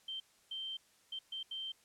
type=tone bursts at uneven times; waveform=sine; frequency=3129 Hz; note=G7; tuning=4 cents flat; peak=-39 dBFS; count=5; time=0.08-0.2 / 0.51-0.77 / 1.12-1.19 / 1.32-1.43 / 1.51-1.72 s; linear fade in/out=5 ms; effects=white hiss -68 dBFS RMS until 1.84 s + low-pass 10000 Hz 12 dB/octave